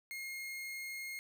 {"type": "tone", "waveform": "40% pulse", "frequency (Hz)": 2144, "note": "C7", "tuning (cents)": 42, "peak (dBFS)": -40, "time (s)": [0.11, 1.19], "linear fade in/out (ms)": 0, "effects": []}